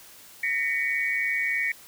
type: tone cluster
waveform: sine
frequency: 1843 / 1986 / 2244 Hz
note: A#6 / B6 / C#7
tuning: -20 / +9 / +21 cents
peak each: -29 / -30 / -26 dBFS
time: 0.43-1.72 s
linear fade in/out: 5 ms
effects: white hiss -49 dBFS RMS until 1.87 s